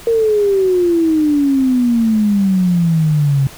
sine exponential sweep, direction down, 466.2 to 134.2 Hz, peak -10 dBFS, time 0.07-3.47 s, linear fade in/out 2 ms, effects pink hiss -36 dBFS RMS until 3.57 s

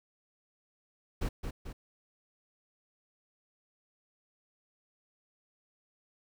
brown noise with echo, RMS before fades -32 dBFS, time 1.21-1.29 s, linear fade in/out 10 ms, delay 220 ms, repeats 2, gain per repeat -5 dB, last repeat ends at 1.73 s, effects none

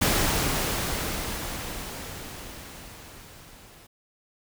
pink noise with level ramp, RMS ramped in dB -22 to -51 dBFS, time 0.01-3.87 s, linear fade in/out 10 ms, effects none

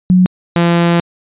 sine / sawtooth tone pair in turn, 182.8 / 170.99 Hz, F#3 / F3, -21 / -36 cents, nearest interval minor second, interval 115 cents, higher first, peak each -5 dBFS, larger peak neither, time 0.1-0.26 / 0.56-1 s, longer second, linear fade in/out 0 ms, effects resampled to 8000 Hz

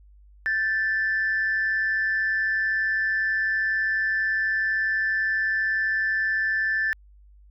sine tone pair together, 1568.9 / 1761 Hz, G6 / A6, +1 / +1 cents, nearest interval major second, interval 200 cents, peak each -29 / -21 dBFS, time 0.46-6.93 s, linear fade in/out 0 ms, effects tanh soft clip ceiling -16 dBFS + added 50 Hz sine -49 dBFS peak until 7.5 s

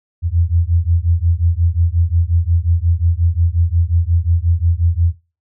sine beating tone pair, 82.41 / 88.01 Hz, E2 / F2, 0 / +14 cents, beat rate 5.6 Hz, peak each -15 dBFS, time 0.22-5.15 s, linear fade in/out 50 ms, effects noise-tail reverb RT60 0.3 s tail -18 dB re dry

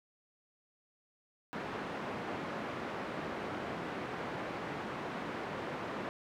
pink band-pass noise, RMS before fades -40 dBFS, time 1.53-6.09 s, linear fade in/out 0 ms, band 200 to 1800 Hz, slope 12 dB/octave, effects none

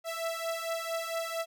sawtooth beating tone pair, 659.3 / 663.7 Hz, E5 / E5, 0 / +12 cents, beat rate 4.4 Hz, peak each -31 / -32 dBFS, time 0.04-1.46 s, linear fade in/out 50 ms, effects none

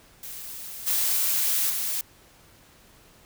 blue noise with level steps, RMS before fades -38 / -24 / -28 dBFS, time 0.23-2.01 s, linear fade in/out 2 ms, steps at 0.86 / 1.69 s, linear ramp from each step 20 ms, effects pink hiss -55 dBFS RMS until 3.25 s

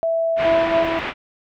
sine tone with pitch glide, 659.3 to 665 Hz, E5 to E5, 0 to +15 cents, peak -17 dBFS, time 0.03-0.85 s, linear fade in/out 0 ms, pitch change +15 cents, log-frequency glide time 0.45-0.73 s
white low-pass noise, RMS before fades -27 dBFS, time 0.36-1.14 s, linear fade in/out 50 ms, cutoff 2600 Hz, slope 24 dB/octave
harmonic tone, 329.6 Hz, E4, in tune, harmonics 1 / 2 / 3, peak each -25 / -22 / -28 dBFS, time 0.45-0.99 s, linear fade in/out 0 ms
effects none

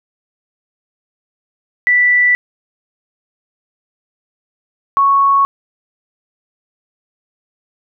sine tone pair in turn, 1970 / 1107.5 Hz, B6 / C#6, -5 / -2 cents, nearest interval minor seventh, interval 997 cents, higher first, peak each -8 dBFS, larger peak neither, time 1.87-2.35 / 4.97-5.45 s, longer neither, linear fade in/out 0 ms, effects none

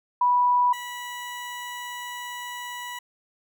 sine / 20% pulse tone pair in turn, 982 / 977.5 Hz, B5 / B5, -10 / -18 cents, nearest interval unison, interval 8 cents, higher first, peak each -17 / -28 dBFS, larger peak first, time 0.21-0.73 / 0.73-2.99 s, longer second, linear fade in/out 5 ms, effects none

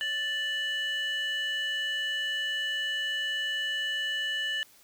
sine tone pair together, 1760 / 2952 Hz, A6 / F#7, 0 / -5 cents, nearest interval major sixth, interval 895 cents, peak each -29 / -29 dBFS, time 0.01-4.63 s, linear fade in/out 0 ms, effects tanh soft clip ceiling -25 dBFS + white hiss -58 dBFS RMS until 4.83 s

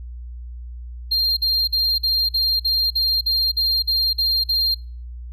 triangle tone bursts, 4194 Hz, C8, 3 cents sharp, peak -15 dBFS, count 12, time 1.11-4.747 s, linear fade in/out 10 ms, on 260 ms, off 47 ms, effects noise-tail reverb RT60 0.4 s tail -22 dB re dry + added 60 Hz sine -31 dBFS peak until 5.32 s

